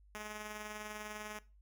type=tone with tremolo; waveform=5% pulse; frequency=211.9 Hz; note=G#3; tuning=35 cents sharp; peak=-30 dBFS; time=0.15-1.39 s; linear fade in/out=0 ms; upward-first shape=triangle; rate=20 Hz; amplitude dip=45%; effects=noise-tail reverb RT60 0.3 s tail -19 dB re dry + added 50 Hz sine -60 dBFS peak until 1.61 s